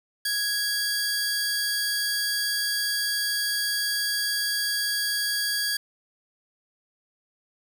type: tone pair together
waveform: sawtooth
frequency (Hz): 1661.2 / 4661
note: G#6 / D8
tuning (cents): 0 / -14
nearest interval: octave + tritone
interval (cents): 1786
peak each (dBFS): -24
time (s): 0.25-5.77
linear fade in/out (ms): 5
effects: none